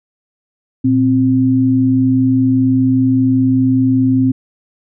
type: tone pair together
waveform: sine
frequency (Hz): 116.54 / 261.6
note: A#2 / C4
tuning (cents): 0 / 0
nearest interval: octave + major second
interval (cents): 1400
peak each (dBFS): -16 / -10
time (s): 0.84-4.32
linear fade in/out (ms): 10
effects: none